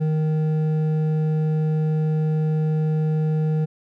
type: tone with hard clipping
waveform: sine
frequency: 155.6 Hz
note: D#3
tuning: in tune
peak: -20 dBFS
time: 0-3.66 s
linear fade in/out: 20 ms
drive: 7 dB
effects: none